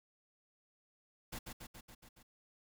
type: noise with echo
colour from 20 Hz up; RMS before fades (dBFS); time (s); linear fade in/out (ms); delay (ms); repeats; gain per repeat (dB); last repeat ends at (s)
pink; -44; 1.32-1.39; 10; 140; 6; -3; 2.23
effects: none